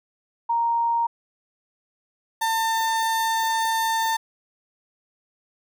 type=tone pair in turn; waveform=sine / 35% pulse; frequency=932.3 / 898.4 Hz; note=A#5 / A5; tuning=0 / +36 cents; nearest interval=minor second; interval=64 cents; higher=first; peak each=-19 dBFS; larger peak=neither; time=0.49-1.07 / 2.41-4.17 s; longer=second; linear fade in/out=10 ms; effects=none